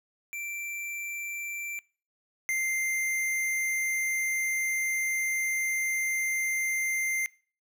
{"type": "tone pair in turn", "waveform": "square", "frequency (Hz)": [2348, 2092], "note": ["D7", "C7"], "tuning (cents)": [-1, -1], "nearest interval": "major second", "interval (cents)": 200, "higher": "first", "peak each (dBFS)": [-35, -27], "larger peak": "second", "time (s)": [[0.33, 1.79], [2.49, 7.26]], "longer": "second", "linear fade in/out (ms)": 0, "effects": ["noise-tail reverb RT60 0.4 s tail -23 dB re dry"]}